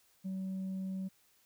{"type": "tone with tanh clipping", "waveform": "sine", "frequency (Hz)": 189.7, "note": "F#3", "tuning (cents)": 43, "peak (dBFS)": -36, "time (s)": [0.24, 1.09], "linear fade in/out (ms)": 20, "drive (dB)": 1, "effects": ["white hiss -69 dBFS RMS until 1.45 s"]}